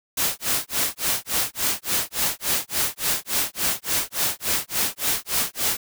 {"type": "noise with tremolo", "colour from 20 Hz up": "white", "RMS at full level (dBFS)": -21, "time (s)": [0.17, 5.77], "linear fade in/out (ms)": 5, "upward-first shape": "sine", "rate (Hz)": 3.5, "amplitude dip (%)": 100, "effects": []}